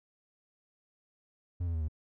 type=tone with pitch steps; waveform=triangle; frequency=87.6 / 83.93 / 80.42 / 77.06 Hz; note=F2 / E2 / E2 / D#2; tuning=+6 / +32 / -42 / -16 cents; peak=-28 dBFS; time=1.6-1.884 s; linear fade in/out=10 ms; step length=71 ms; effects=none